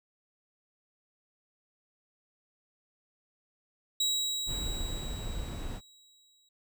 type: tone with exponential decay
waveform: 30% pulse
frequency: 3860 Hz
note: B7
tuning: 40 cents flat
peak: -23 dBFS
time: 4-6.49 s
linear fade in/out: 5 ms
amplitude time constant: 540 ms
type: noise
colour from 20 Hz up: brown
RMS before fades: -36 dBFS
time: 4.46-5.81 s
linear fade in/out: 50 ms
effects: none